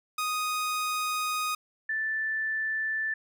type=tone pair in turn; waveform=sawtooth / sine; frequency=1245 / 1760.7 Hz; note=D#6 / A6; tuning=+1 / +1 cents; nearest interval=tritone; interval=600 cents; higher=second; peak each=-24 / -27 dBFS; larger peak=first; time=0.18-1.55 / 1.89-3.14 s; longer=first; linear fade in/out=5 ms; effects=none